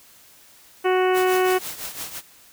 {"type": "harmonic tone", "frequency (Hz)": 370, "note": "F#4", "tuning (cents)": 0, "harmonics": [1, 2, 3, 4, 5, 6, 7, 8], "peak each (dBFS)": [-18, -24, -28, -30, -32, -34, -35, -36], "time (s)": [0.84, 1.59], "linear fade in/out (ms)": 20}
{"type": "noise with tremolo", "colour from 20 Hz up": "white", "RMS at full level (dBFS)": -30, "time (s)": [1.13, 2.22], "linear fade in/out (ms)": 50, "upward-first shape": "triangle", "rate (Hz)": 5.9, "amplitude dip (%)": 75}
{"effects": ["white hiss -51 dBFS RMS until 2.52 s"]}